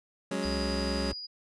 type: chord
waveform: 25% pulse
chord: F# suspended second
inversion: none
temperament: just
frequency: 185 / 208.1 / 277.5 Hz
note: F#3 / G#3 / C#4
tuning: 0 / +4 / +2 cents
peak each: -31 dBFS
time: 0.31-1.12 s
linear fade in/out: 5 ms
type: tone with tremolo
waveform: sine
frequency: 4893 Hz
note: D#8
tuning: 30 cents flat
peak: -36 dBFS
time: 0.42-1.27 s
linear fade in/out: 20 ms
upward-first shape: sine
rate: 11 Hz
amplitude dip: 25%
type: tone with vibrato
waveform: sine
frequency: 65.1 Hz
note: C2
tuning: 8 cents flat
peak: -34 dBFS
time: 0.45-1.13 s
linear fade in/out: 0 ms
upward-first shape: triangle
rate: 2.3 Hz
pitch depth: 31 cents each way
effects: resampled to 24000 Hz